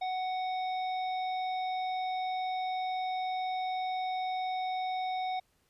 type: harmonic tone with a mistuned harmonic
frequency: 743 Hz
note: F#5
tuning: 7 cents sharp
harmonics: 1 / 3 / 5 / 7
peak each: -31 / -44 / -45 / -57 dBFS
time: 0.01-5.4 s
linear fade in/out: 10 ms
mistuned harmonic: 7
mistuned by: +28 cents
effects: pink hiss -72 dBFS RMS until 5.69 s + resampled to 32000 Hz